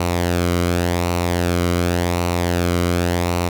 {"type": "tone with flanger", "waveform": "sawtooth", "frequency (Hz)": 87.31, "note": "F2", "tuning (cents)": 0, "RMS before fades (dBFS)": -19, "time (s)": [0, 3.49], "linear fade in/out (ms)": 5, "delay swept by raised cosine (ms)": [0.59, 1.16], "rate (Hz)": 0.89, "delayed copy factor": -0.5, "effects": []}